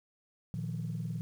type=chord; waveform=sine; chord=Bb suspended fourth; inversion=none; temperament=just; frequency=116.54 / 155.39 / 174.81 Hz; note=Bb2 / Eb3 / F3; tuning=0 / -2 / +2 cents; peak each=-37 / -37 / -38 dBFS; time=0.54-1.21 s; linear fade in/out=0 ms; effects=tanh soft clip ceiling -27 dBFS + 10-bit